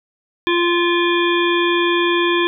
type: harmonic tone with a mistuned harmonic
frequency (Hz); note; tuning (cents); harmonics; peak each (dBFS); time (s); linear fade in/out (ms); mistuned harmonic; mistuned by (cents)
346.4; F4; -14; 1 / 3 / 5 / 7 / 9 / 10; -16 / -21 / -23 / -24 / -26 / -26; 0.47-2.47; 0; 9; +57
effects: none